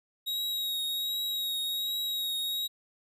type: tone with vibrato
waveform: 45% pulse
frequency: 3798 Hz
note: A#7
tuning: 32 cents sharp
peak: -29 dBFS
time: 0.26-2.68 s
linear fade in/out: 20 ms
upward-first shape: triangle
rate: 1.3 Hz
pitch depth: 26 cents each way
effects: none